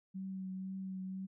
sine tone with vibrato, 189.4 Hz, F#3, 41 cents sharp, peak -39 dBFS, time 0.14-1.27 s, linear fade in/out 20 ms, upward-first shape triangle, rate 2 Hz, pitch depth 20 cents each way, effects none

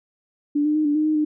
sine tone with pitch steps, 292 / 301.4 / 307.6 / 292.6 / 306.6 / 309.2 / 303.2 Hz, D4 / D4 / D#4 / D4 / D#4 / D#4 / D#4, -10 / +45 / -20 / -6 / -25 / -11 / -45 cents, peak -17 dBFS, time 0.55-1.25 s, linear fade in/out 10 ms, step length 100 ms, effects none

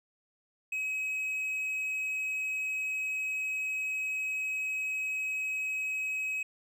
triangle tone, 2548 Hz, D#7, 41 cents sharp, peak -29 dBFS, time 0.72-6.43 s, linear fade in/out 5 ms, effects none

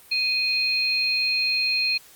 sine tone pair together, 2489 / 4221 Hz, D#7 / C8, 0 / +14 cents, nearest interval major sixth, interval 914 cents, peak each -23 / -23 dBFS, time 0.11-1.98 s, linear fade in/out 10 ms, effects white hiss -50 dBFS RMS until 2.15 s + Opus 32 kbps

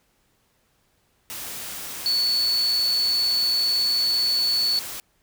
sine tone in noise, 4441 Hz, C#8, 2 cents sharp, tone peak -19 dBFS, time 2.06-4.79 s, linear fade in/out 0 ms, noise white, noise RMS -34 dBFS, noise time 1.3-5 s, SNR +12 dB, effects pink hiss -66 dBFS RMS until 5.22 s

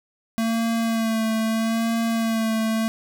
square tone with vibrato, 225.2 Hz, A3, 40 cents sharp, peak -21 dBFS, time 0.38-2.88 s, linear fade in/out 0 ms, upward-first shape sine, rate 0.78 Hz, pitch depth 27 cents each way, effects none

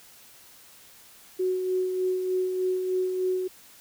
sine tone with tremolo, 370 Hz, F#4, in tune, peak -22 dBFS, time 1.39-3.48 s, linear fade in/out 10 ms, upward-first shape sine, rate 3.3 Hz, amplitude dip 40%, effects white hiss -52 dBFS RMS until 3.8 s

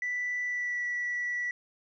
sine tone with pitch glide, 1975.5 to 1951.7 Hz, B6 to B6, 0 to -21 cents, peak -28 dBFS, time 0.02-1.51 s, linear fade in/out 2 ms, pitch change -21 cents, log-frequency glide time 0.44-0.82 s, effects tanh soft clip ceiling -26 dBFS

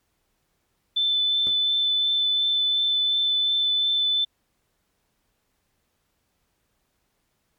sine tone with vibrato, 3520 Hz, A7, in tune, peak -19 dBFS, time 0.96-4.25 s, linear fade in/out 10 ms, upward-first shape triangle, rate 2.8 Hz, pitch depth 11 cents each way
10% pulse tone with exponential decay, 86.7 Hz, F2, 12 cents flat, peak -27 dBFS, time 1.47-1.59 s, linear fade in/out 0 ms, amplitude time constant 24 ms
effects pink hiss -72 dBFS RMS until 7.58 s + MP3 96 kbps

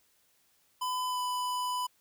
square tone with pitch glide, 1006 to 996.2 Hz, B5 to B5, +32 to +15 cents, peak -31 dBFS, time 0.81-1.87 s, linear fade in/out 10 ms, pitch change -17 cents, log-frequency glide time 1.08-1.19 s, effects white hiss -69 dBFS RMS until 2 s

